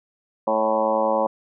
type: harmonic tone with a mistuned harmonic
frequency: 110 Hz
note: A2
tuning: in tune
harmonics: 2 / 3 / 4 / 5 / 6 / 7 / 8 / 9 / 10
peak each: -30 / -32 / -33 / -21 / -30 / -27 / -27 / -26 / -33 dBFS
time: 0.47-1.27 s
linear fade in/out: 5 ms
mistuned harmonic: 6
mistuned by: -33 cents
effects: none